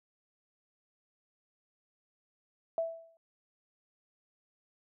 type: tone with exponential decay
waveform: sine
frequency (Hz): 659.3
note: E5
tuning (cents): 0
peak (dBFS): -26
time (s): 2.78-3.17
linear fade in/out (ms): 1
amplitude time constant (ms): 84
effects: none